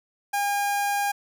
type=tone with notch filter; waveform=sawtooth; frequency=810 Hz; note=G#5; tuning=43 cents flat; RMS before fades=-25 dBFS; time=0.33-1.12 s; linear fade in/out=10 ms; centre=3700 Hz; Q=1.8; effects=none